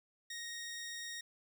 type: tone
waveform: 15% pulse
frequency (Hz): 1868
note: A#6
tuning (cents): +3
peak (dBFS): -36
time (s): 0.3-1.21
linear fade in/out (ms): 5
effects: none